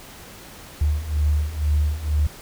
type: beating tone pair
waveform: sine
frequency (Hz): 73.42 / 75.52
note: D2 / D2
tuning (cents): 0 / +49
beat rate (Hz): 2.1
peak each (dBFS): -23 / -20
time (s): 0.81-2.27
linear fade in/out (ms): 5
effects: pink hiss -42 dBFS RMS until 2.41 s